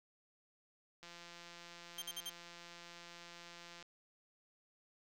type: click train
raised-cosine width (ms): 0.2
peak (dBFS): -36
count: 482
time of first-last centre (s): 1.03-3.827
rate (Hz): 172
type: tone bursts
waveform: sawtooth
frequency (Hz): 3169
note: G7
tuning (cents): +18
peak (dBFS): -38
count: 4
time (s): 1.98-2.297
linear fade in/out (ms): 5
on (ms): 41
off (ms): 51
effects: 11-bit